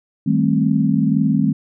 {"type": "chord", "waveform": "sine", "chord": "A half-diminished seventh", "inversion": "second", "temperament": "just", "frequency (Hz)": [158.4, 198, 220, 264], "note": ["Eb3", "G3", "A3", "C4"], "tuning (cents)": [31, 18, 0, 16], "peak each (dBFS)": -19, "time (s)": [0.26, 1.53], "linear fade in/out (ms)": 10, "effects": []}